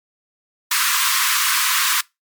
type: high-pass noise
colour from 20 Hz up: pink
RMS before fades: -18 dBFS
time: 0.71-2.01 s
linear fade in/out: 5 ms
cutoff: 1000 Hz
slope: 96 dB/octave
effects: noise-tail reverb RT60 0.2 s tail -23 dB re dry + MP3 96 kbps